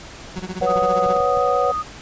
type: tone with tremolo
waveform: 30% pulse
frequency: 185 Hz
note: F#3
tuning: in tune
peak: -22 dBFS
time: 0.36-1.17 s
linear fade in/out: 0 ms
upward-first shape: sine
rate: 15 Hz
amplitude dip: 100%
type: clicks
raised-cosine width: 5 ms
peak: -23 dBFS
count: 7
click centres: 0.384 / 0.607 / 0.76 / 0.822 / 1.064 / 1.205 / 1.373 s
type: chord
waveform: sine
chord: B suspended second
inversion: none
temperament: equal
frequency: 493.9 / 554.4 / 740 Hz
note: B4 / C#5 / F#5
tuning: 0 / 0 / 0 cents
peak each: -21 dBFS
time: 0.61-1.72 s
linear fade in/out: 10 ms
type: tone with vibrato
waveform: sine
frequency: 1244 Hz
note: D#6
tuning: 1 cent flat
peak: -21 dBFS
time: 0.66-1.83 s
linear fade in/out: 20 ms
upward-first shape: sine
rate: 6.9 Hz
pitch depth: 11 cents each way
effects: pink hiss -38 dBFS RMS until 2.01 s + resampled to 16000 Hz